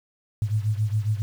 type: beating tone pair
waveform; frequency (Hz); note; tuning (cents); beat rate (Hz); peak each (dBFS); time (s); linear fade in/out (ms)
sine; 104.6 / 111.9; G#2 / A2; +13 / +30; 7.3; -23 / -26; 0.42-1.22; 0
effects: 8-bit